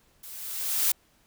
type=noise with level ramp; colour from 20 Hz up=blue; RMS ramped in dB=-44 to -22 dBFS; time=0.23-0.92 s; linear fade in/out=5 ms; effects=pink hiss -64 dBFS RMS until 1.26 s